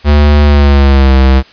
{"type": "tone with pitch glide", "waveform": "square", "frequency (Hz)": [73.42, 66.17], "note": ["D2", "C2"], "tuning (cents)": [0, 20], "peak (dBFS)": -4, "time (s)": [0.04, 1.43], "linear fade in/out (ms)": 50, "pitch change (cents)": -180, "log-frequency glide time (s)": [0.43, 1.15], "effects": ["white hiss -39 dBFS RMS until 1.52 s", "resampled to 11025 Hz"]}